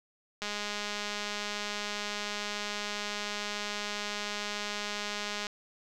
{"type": "click train", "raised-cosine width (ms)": 0.2, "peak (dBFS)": -18, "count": 1046, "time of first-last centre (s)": [0.42, 5.468], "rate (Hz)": 207, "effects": []}